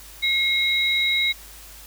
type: tone pair together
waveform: sine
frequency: 2152 / 3834 Hz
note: C7 / A#7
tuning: +48 / +48 cents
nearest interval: minor seventh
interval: 1000 cents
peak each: -21 dBFS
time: 0.22-1.33 s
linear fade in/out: 20 ms
effects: added 50 Hz sine -46 dBFS peak until 1.86 s + white hiss -44 dBFS RMS until 1.86 s